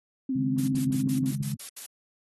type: tone with vibrato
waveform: sine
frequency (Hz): 261.6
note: C4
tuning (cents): 0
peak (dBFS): -25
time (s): 0.29-1.31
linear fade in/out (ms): 5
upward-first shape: sine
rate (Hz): 17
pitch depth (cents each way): 45
type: chord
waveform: sine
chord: C# suspended second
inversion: none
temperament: equal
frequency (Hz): 138.59 / 155.56 / 207.7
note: C#3 / D#3 / G#3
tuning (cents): 0 / 0 / 0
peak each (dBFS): -30 / -36 / -34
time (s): 0.35-1.55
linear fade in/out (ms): 10
type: noise bursts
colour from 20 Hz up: blue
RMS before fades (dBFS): -38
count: 8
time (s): 0.58-1.863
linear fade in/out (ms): 5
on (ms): 100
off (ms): 69
effects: AAC 32 kbps